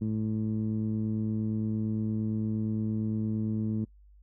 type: tone with low-pass filter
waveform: 15% pulse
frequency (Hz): 108.7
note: A2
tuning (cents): -21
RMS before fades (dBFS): -30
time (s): 0.01-3.85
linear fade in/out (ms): 10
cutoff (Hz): 230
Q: 1.7
effects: noise-tail reverb RT60 0.1 s tail -26 dB re dry + added 50 Hz sine -53 dBFS peak until 4.22 s